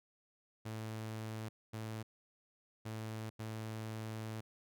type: tone bursts at uneven times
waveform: sawtooth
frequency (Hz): 110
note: A2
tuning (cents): 0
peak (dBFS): -37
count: 4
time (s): 0.65-1.49 / 1.73-2.03 / 2.85-3.3 / 3.39-4.41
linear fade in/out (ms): 10
effects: none